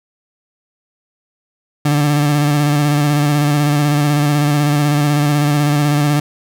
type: tone with vibrato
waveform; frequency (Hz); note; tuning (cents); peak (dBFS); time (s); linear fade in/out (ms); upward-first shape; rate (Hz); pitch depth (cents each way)
30% pulse; 146.7; D3; -2; -9; 1.85-6.2; 5; square; 16; 27
effects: none